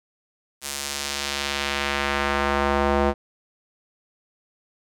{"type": "tone with band-pass filter sweep", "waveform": "square", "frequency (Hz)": 70.4, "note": "C#2", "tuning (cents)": 27, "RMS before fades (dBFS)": -24, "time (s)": [0.61, 3.14], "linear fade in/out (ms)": 50, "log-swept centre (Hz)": [8900, 640], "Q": 0.87, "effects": []}